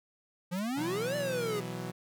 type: noise with exponential growth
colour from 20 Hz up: blue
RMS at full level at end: -45 dBFS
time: 0.51-0.59 s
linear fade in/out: 1 ms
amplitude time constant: 16 ms
type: exponential two-way sweep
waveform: square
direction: up then down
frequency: 170.4 to 595 to 398.9 Hz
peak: -32 dBFS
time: 0.51-1.61 s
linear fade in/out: 20 ms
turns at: 1.16 s
type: chord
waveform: sawtooth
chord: B suspended fourth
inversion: none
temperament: equal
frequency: 123.47 / 164.81 / 185 Hz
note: B2 / E3 / F#3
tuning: 0 / 0 / 0 cents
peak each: -37 dBFS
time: 0.76-1.92 s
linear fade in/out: 20 ms
effects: none